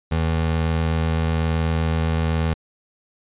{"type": "tone", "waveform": "25% pulse", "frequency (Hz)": 81.1, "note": "E2", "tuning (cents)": -28, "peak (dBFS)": -15, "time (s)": [0.11, 2.54], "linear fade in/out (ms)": 10, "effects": ["resampled to 8000 Hz"]}